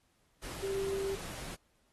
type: tone in noise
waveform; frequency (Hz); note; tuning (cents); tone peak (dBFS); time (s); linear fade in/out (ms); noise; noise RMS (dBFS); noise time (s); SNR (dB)
sine; 391.1; G4; -4; -32; 0.62-1.16; 20; pink; -44; 0.42-1.56; +9
effects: pink hiss -73 dBFS RMS until 1.92 s + AAC 32 kbps